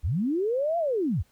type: linear two-way sweep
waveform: sine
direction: up then down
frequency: 55.4 to 698.5 to 55.4 Hz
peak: -23 dBFS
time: 0.03-1.23 s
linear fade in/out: 20 ms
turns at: 0.78 s
effects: pink hiss -65 dBFS RMS until 1.31 s